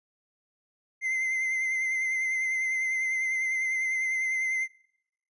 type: tone with vibrato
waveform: triangle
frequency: 2073 Hz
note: C7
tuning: 17 cents flat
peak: -24 dBFS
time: 1.01-4.68 s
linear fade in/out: 50 ms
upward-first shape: triangle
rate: 10 Hz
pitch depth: 34 cents each way
effects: noise-tail reverb RT60 0.8 s tail -26 dB re dry + resampled to 24000 Hz